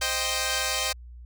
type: chord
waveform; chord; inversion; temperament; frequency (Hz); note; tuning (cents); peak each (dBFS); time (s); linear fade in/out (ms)
5% pulse; C minor; none; equal; 523.3 / 622.3 / 784; C5 / Eb5 / G5; 0 / 0 / 0; -18; 0.01-0.93; 10
effects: added 60 Hz sine -41 dBFS peak until 1.25 s